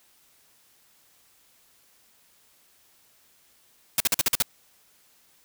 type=noise bursts; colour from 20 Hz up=white; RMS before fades=-21 dBFS; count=7; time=3.98-4.423 s; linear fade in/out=2 ms; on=23 ms; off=47 ms; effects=white hiss -61 dBFS RMS until 5.44 s